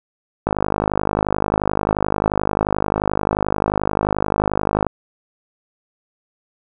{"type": "click train", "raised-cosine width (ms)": 1, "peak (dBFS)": -3, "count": 227, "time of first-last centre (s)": [0.47, 4.867], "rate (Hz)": 51.4, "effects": []}